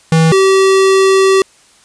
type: tone pair in turn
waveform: square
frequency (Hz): 161.8 / 384.8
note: E3 / G4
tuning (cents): -32 / -32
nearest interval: octave + minor third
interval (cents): 1500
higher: second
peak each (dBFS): -7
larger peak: neither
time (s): 0.12-0.32 / 0.32-1.42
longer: second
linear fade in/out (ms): 2
effects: white hiss -47 dBFS RMS until 1.84 s + resampled to 22050 Hz